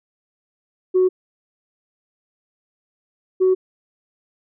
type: tone pair in turn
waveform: sine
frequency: 370 / 373.4 Hz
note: F#4 / F#4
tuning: 0 / +16 cents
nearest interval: unison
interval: 16 cents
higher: second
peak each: -11 dBFS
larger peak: neither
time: 0.94-1.09 / 3.4-3.55 s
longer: neither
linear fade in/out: 20 ms
effects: tanh soft clip ceiling -9 dBFS